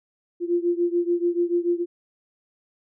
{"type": "beating tone pair", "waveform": "sine", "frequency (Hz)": [344.9, 351.8], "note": ["F4", "F4"], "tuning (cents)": [-22, 13], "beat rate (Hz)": 6.9, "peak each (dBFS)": [-22, -24], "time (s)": [0.4, 1.86], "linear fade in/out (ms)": 50, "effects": []}